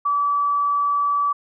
sine tone, 1151 Hz, D6, 35 cents flat, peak -17 dBFS, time 0.05-1.33 s, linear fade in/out 10 ms, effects none

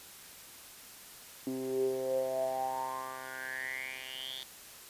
10% pulse tone with band-pass filter sweep, 130.81 Hz, C3, in tune, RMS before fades -36 dBFS, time 1.47-4.43 s, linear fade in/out 0 ms, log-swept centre 290 to 3700 Hz, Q 9.2, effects white hiss -51 dBFS RMS until 4.89 s + resampled to 32000 Hz

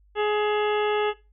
harmonic tone with a mistuned harmonic, 420 Hz, G#4, 19 cents sharp, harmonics 1 / 2 / 3 / 4 / 5 / 6 / 7 / 8, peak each -22 / -28 / -32 / -34 / -36 / -38 / -39 / -40 dBFS, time 0.15-1.14 s, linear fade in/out 50 ms, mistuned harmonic 6, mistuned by +110 cents, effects noise-tail reverb RT60 0.3 s tail -20 dB re dry + added 50 Hz sine -55 dBFS peak until 1.32 s

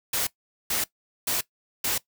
white noise bursts, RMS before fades -26 dBFS, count 4, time 0.13-1.98 s, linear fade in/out 5 ms, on 140 ms, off 430 ms, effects noise-tail reverb RT60 0.1 s tail -19 dB re dry

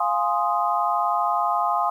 sine chord, F minor seventh, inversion none, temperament equal, 698.5 / 830.6 / 1046.5 / 1244.5 Hz, F5 / Ab5 / C6 / Eb6, 0 / 0 / 0 / 0 cents, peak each -25 dBFS, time 0-1.9 s, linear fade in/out 5 ms, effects 9-bit

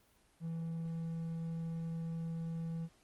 triangle tone, 164.81 Hz, E3, in tune, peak -35 dBFS, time 0.4-2.89 s, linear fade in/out 50 ms, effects pink hiss -69 dBFS RMS until 3.03 s + Opus 24 kbps

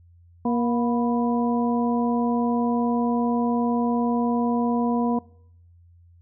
harmonic tone with a mistuned harmonic, 237.3 Hz, A#3, 31 cents sharp, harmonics 1 / 2 / 3 / 4, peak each -21 / -29 / -30 / -30 dBFS, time 0.45-5.19 s, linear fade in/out 5 ms, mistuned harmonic 4, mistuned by +64 cents, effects noise-tail reverb RT60 0.7 s tail -22 dB re dry + added 86 Hz sine -50 dBFS peak until 6.21 s

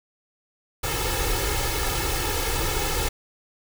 pink noise with comb filter, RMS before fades -25 dBFS, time 0.83-3.09 s, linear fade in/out 10 ms, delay 2.3 ms, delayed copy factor +0.9, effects none

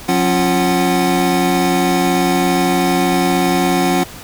square tone cluster, 180.5 / 273.2 / 349.9 / 742 Hz, F#3 / C#4 / F4 / F#5, -43 / -25 / +3 / +5 cents, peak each -19 dBFS, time 0.08-4.04 s, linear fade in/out 10 ms, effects pink hiss -34 dBFS RMS until 4.23 s

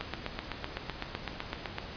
click train, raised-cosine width 0.3 ms, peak -17 dBFS, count 15, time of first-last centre 0.01-1.784 s, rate 7.89 Hz, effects pink hiss -43 dBFS RMS until 1.96 s + resampled to 11025 Hz

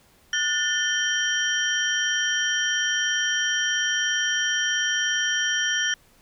sine tone cluster, 1456 / 1779 / 3121 / 5720 Hz, F#6 / A6 / G7 / F8, -28 / +19 / -8 / +41 cents, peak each -29 / -25 / -26 / -29 dBFS, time 0.33-5.94 s, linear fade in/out 2 ms, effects pink hiss -58 dBFS RMS until 6.21 s

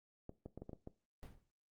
clicks, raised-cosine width 2 ms, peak -34 dBFS, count 7, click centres 0.294 / 0.46 / 0.576 / 0.62 / 0.694 / 0.732 / 0.874 s
brown noise with exponential decay, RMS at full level -46 dBFS, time 1.23-1.5 s, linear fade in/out 0 ms, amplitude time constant 57 ms
effects noise-tail reverb RT60 0.3 s tail -18 dB re dry + Opus 48 kbps

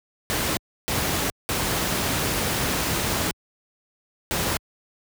pink noise bursts at uneven times, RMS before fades -24 dBFS, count 4, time 0.3-0.57 / 0.88-1.3 / 1.49-3.31 / 4.31-4.57 s, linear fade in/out 0 ms, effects high-pass 60 Hz 12 dB/octave

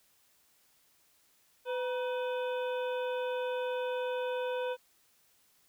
harmonic tone with a mistuned harmonic, 503 Hz, B4, 32 cents sharp, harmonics 1 / 2 / 3 / 5 / 6 / 7, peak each -32 / -40 / -44 / -47 / -53 / -50 dBFS, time 1.65-4.77 s, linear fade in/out 50 ms, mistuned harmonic 2, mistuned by -88 cents, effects white hiss -68 dBFS RMS until 5.68 s

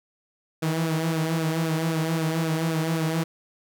sawtooth tone with flanger, 161.4 Hz, E3, 36 cents flat, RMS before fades -25 dBFS, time 0.62-3.24 s, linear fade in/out 10 ms, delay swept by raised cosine 0.95 to 5.45 ms, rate 3.8 Hz, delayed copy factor -0.65, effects none

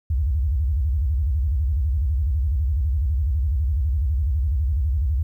sine tone with vibrato, 69.5 Hz, C#2, 5 cents sharp, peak -18 dBFS, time 0.1-5.23 s, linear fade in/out 5 ms, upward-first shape square, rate 12 Hz, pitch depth 240 cents each way, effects 10-bit

